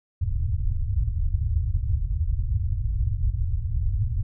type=low-pass noise; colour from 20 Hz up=white; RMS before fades=-24 dBFS; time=0.21-4.23 s; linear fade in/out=5 ms; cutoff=110 Hz; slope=48 dB/octave; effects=none